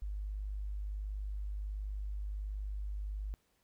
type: tone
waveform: sine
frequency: 50.7 Hz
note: G#1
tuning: 41 cents flat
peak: -36 dBFS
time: 0.02-3.34 s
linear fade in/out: 0 ms
effects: pink hiss -75 dBFS RMS until 3.63 s